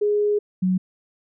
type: tone pair in turn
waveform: sine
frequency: 415.3 / 185 Hz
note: G#4 / F#3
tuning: 0 / 0 cents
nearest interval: octave + major second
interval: 1400 cents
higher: first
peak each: -17 dBFS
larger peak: neither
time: 0.01-0.39 / 0.62-0.78 s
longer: first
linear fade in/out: 10 ms
effects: none